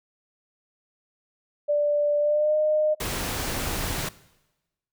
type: tone with pitch glide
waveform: sine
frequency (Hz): 587.3 to 612.2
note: D5 to D#5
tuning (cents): 0 to -28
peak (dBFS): -19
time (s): 1.68-2.95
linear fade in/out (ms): 20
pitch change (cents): +72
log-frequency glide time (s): 2.19-2.56
type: noise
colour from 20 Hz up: pink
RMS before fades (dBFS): -29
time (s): 3-4.09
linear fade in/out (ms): 5
effects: noise-tail reverb RT60 1.0 s tail -19 dB re dry